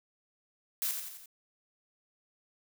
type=noise with echo; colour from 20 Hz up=blue; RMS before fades=-32 dBFS; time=0.82-0.91 s; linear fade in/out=0 ms; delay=87 ms; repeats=4; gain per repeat=-5 dB; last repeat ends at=1.258 s; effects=none